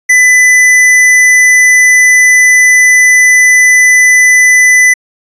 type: tone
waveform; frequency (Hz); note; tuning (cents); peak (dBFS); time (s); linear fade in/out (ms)
square; 2000; B6; +21; -3; 0.09-4.94; 10
effects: resampled to 22050 Hz